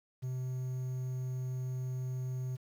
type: tone with quantisation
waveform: triangle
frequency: 128.1 Hz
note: C3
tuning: 36 cents flat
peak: -32 dBFS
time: 0.22-2.57 s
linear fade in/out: 20 ms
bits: 10
effects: none